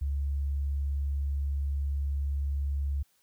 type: tone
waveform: sine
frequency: 70.2 Hz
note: C#2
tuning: 22 cents sharp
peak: -27 dBFS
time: 0.01-3.03 s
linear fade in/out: 10 ms
effects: white hiss -69 dBFS RMS until 3.22 s